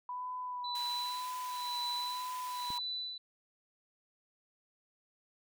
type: tone with vibrato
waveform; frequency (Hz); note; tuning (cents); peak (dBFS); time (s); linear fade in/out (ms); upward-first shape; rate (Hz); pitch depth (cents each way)
sine; 987.8; B5; 0; -37; 0.09-2.79; 2; sine; 1; 27
type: tone with tremolo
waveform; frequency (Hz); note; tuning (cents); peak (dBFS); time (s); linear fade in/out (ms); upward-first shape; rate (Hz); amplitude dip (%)
sine; 3983; B7; +14; -35; 0.64-3.18; 5; sine; 1; 100
type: high-pass noise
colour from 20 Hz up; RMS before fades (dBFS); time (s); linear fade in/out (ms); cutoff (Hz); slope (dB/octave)
pink; -49; 0.75-2.78; 2; 2000; 12
type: click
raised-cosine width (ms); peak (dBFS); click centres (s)
3; -35; 2.704
effects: none